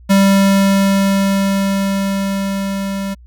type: tone with level ramp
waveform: square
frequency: 196 Hz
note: G3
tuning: in tune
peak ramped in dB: -8 to -20 dBFS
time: 0.09-3.15 s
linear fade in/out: 20 ms
effects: added 60 Hz sine -38 dBFS peak until 3.26 s